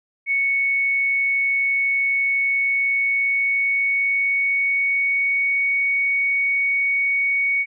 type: tone with pitch glide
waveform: sine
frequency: 2217 to 2232 Hz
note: C#7 to C#7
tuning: 0 to +11 cents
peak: -17 dBFS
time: 0.26-7.66 s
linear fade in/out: 50 ms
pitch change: +11 cents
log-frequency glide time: 2.41-5.69 s
effects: none